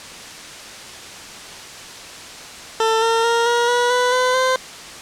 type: tone with pitch steps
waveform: 20% pulse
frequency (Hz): 446.5 / 455.9 / 465.5 / 475.2 / 485.2 / 495.4 / 505.8 / 516.5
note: A4 / A#4 / A#4 / A#4 / B4 / B4 / B4 / C5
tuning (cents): +25 / -39 / -2 / +33 / -31 / +5 / +41 / -22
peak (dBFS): -10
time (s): 2.8-4.56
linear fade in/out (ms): 2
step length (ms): 220
effects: white hiss -35 dBFS RMS until 5.01 s + low-pass 7000 Hz 12 dB/octave